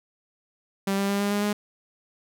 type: tone with pitch steps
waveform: sawtooth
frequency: 196 / 198.16 / 200.3 / 202.6 / 204.8 / 207.1 Hz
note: G3 / G3 / G3 / G#3 / G#3 / G#3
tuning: 0 / +19 / +38 / -43 / -24 / -5 cents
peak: -19 dBFS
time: 0.87-1.53 s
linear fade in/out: 5 ms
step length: 110 ms
effects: none